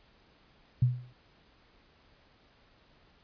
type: tone with exponential decay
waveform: sine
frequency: 124 Hz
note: B2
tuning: 7 cents sharp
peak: -18 dBFS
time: 0.82-1.13 s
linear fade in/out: 5 ms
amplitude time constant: 66 ms
effects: pink hiss -63 dBFS RMS until 3.23 s + resampled to 11025 Hz